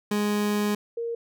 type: tone pair in turn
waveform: 30% pulse / sine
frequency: 207.7 / 465.7 Hz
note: G#3 / A#4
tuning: 0 / -2 cents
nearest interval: octave + major second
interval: 1398 cents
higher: second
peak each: -20 / -27 dBFS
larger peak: first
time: 0.11-0.75 / 0.97-1.15 s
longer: first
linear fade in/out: 5 ms
effects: none